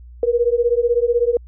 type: beating tone pair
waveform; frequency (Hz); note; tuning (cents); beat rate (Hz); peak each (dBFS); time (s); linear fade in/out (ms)
sine; 469.3 / 485.3; A#4 / B4; +12 / -30; 16; -17; 0.23-1.37; 2
effects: added 60 Hz sine -37 dBFS peak until 1.47 s